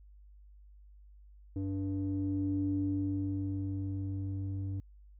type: tone with low-pass filter sweep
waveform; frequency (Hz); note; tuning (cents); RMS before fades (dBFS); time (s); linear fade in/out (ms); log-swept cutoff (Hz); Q
square; 96.9; G2; -20; -34; 1.56-4.8; 0; 350 to 210; 5.7
effects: added 50 Hz sine -53 dBFS peak until 5.19 s